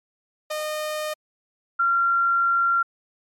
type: tone pair in turn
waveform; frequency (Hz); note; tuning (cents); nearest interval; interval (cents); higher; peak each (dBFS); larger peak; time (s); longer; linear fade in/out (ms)
sawtooth / sine; 612 / 1376.6; D#5 / F6; -29 / -25; octave + major second; 1404; second; -22 / -17; second; 0.5-1.14 / 1.79-2.83; second; 10
effects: MP3 64 kbps